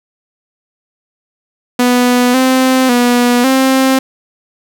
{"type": "tone with pitch steps", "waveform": "sawtooth", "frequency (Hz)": [246.7, 259.5, 243.3, 264.3], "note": ["B3", "C4", "B3", "C4"], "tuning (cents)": [-2, -14, -26, 18], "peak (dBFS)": -4, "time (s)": [1.79, 3.99], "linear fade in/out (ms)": 5, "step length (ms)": 550, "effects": []}